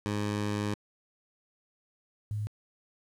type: tone pair in turn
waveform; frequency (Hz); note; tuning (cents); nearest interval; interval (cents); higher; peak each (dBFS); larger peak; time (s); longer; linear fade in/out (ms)
15% pulse / sine; 103.83 / 105.28; G#2 / G#2; 0 / +24; unison; 24; second; -23 / -30; first; 0.06-0.74 / 2.31-2.47; first; 0
effects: low-pass 9000 Hz 12 dB/octave + 10-bit